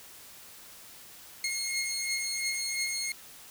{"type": "beating tone pair", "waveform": "15% pulse", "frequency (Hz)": [2151, 2153.9], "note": ["C7", "C7"], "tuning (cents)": [47, 50], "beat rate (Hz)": 2.9, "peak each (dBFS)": [-30, -25], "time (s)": [1.44, 3.12], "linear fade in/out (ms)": 2, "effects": ["white hiss -50 dBFS RMS until 3.5 s"]}